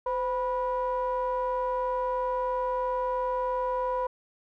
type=ring-modulated tone; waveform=triangle; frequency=235.5 Hz; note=A#3; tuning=18 cents sharp; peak=-21 dBFS; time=0.06-4.07 s; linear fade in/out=5 ms; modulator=748 Hz; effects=none